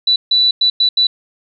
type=tone bursts at uneven times; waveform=sine; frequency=3964 Hz; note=B7; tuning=6 cents sharp; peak=-9 dBFS; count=5; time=0.07-0.16 / 0.31-0.51 / 0.61-0.7 / 0.8-0.89 / 0.97-1.07 s; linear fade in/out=5 ms; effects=none